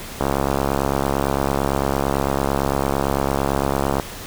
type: click train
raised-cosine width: 1 ms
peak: -5 dBFS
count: 262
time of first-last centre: 0.21-3.998 s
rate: 68.9 Hz
effects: pink hiss -34 dBFS RMS until 4.26 s